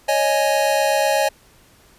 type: chord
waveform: square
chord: C# suspended second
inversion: none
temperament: equal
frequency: 554.4 / 622.3 / 830.6 Hz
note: C#5 / D#5 / G#5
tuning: 0 / 0 / 0 cents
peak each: -21 dBFS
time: 0.08-1.29 s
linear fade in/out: 10 ms
effects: pink hiss -52 dBFS RMS until 1.98 s + resampled to 32000 Hz